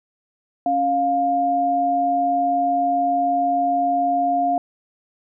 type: tone pair together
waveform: sine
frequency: 277.2 / 704 Hz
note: C#4 / F5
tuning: 0 / +14 cents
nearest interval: octave + major third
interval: 1614 cents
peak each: -25 / -17 dBFS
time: 0.66-4.58 s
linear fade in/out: 2 ms
effects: none